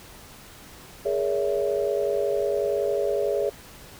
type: chord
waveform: sine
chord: A# half-diminished seventh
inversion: third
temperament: equal with one note detuned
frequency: 415.3 / 466.2 / 565 / 659.3 Hz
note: G#4 / A#4 / C#5 / E5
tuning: 0 / 0 / +33 / 0 cents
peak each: -25 / -31 / -26 / -31 dBFS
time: 1.05-3.5 s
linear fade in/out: 10 ms
effects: pink hiss -46 dBFS RMS until 3.99 s